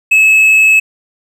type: tone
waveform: triangle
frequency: 2589 Hz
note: E7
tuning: 32 cents flat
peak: -3 dBFS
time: 0.11-0.8 s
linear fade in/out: 10 ms
effects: none